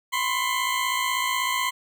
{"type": "tone pair together", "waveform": "20% pulse", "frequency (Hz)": [1006.8, 1063], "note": ["B5", "C6"], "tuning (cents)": [33, 27], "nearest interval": "minor second", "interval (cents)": 94, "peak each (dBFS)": -21, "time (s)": [0.12, 1.71], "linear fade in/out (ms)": 20, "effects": []}